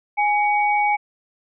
sine tone pair together, 830.6 / 2253 Hz, G#5 / C#7, 0 / +28 cents, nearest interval octave + perfect fourth, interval 1728 cents, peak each -17 / -22 dBFS, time 0.17-0.97 s, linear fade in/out 20 ms, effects none

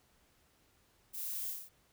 violet noise with echo, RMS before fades -43 dBFS, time 1.13-1.52 s, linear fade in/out 20 ms, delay 29 ms, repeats 6, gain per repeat -2 dB, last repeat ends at 1.694 s, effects pink hiss -70 dBFS RMS until 1.92 s

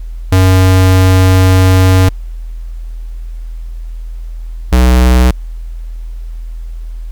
square tone pair in turn, 93.3 / 62.27 Hz, F#2 / B1, +15 / +15 cents, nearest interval perfect fifth, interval 700 cents, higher first, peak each -5 dBFS, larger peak neither, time 0.32-2.09 / 4.72-5.31 s, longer first, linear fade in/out 5 ms, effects added 41 Hz sine -20 dBFS peak until 7.11 s + pink hiss -50 dBFS RMS until 7.11 s

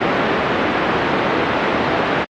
pink band-pass noise, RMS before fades -18 dBFS, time 0-2.25 s, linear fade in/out 20 ms, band 230 to 2100 Hz, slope 12 dB/octave, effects low-pass 4000 Hz 12 dB/octave + AAC 48 kbps

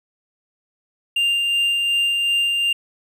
triangle tone with tremolo, 2794 Hz, F7, in tune, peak -14 dBFS, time 1.16-2.73 s, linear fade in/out 5 ms, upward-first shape sine, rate 2.7 Hz, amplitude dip 25%, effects none

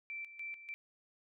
sine tone with tremolo, 2338 Hz, D7, 8 cents flat, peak -40 dBFS, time 0.1-0.74 s, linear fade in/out 0 ms, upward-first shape square, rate 3.4 Hz, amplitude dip 70%, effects none

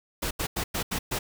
pink noise bursts at uneven times, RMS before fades -29 dBFS, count 6, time 0.22-0.31 / 0.39-0.47 / 0.56-0.64 / 0.74-0.83 / 0.91-0.99 / 1.11-1.19 s, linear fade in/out 10 ms, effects none

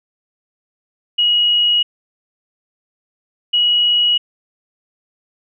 sine tone pair in turn, 2900 / 2911 Hz, F#7 / F#7, -35 / -29 cents, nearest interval unison, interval 6 cents, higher second, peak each -11 dBFS, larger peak neither, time 1.18-1.83 / 3.53-4.18 s, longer neither, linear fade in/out 10 ms, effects none

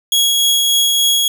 sawtooth tone with tremolo, 3322 Hz, G#7, in tune, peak -7 dBFS, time 0.12-1.28 s, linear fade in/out 2 ms, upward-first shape triangle, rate 3.4 Hz, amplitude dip 25%, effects none

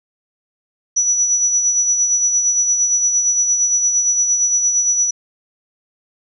sine tone with tremolo, 5900 Hz, F#8, 6 cents flat, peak -11 dBFS, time 0.96-5.11 s, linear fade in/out 10 ms, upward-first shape sine, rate 8.7 Hz, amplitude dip 45%, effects none

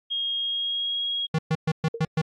sine tone with pitch glide, 3255 to 3293 Hz, G#7 to G#7, -36 to -15 cents, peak -24 dBFS, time 0.1-1.27 s, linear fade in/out 20 ms, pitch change +21 cents, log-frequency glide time 0.37-1 s
square tone bursts, 158.7 Hz, D#3, 35 cents sharp, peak -21 dBFS, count 6, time 1.34-2.216 s, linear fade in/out 5 ms, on 46 ms, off 120 ms
sine tone with exponential decay, 461.1 Hz, A#4, 19 cents flat, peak -26 dBFS, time 1.94-2.05 s, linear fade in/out 5 ms, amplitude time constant 23 ms
effects low-pass 5000 Hz 12 dB/octave + AAC 48 kbps

